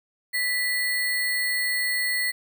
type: tone with sample-and-hold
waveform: sine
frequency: 1973 Hz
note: B6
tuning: 2 cents flat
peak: -22 dBFS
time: 0.33-2.32 s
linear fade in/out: 20 ms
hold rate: 6300 Hz
effects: none